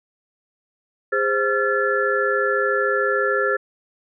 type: tone cluster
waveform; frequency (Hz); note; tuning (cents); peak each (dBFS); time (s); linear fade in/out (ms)
sine; 408.3 / 522 / 1366 / 1726; G#4 / C5 / F6 / A6; -29 / -4 / -39 / -34; -23; 1.12-3.57; 10
effects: none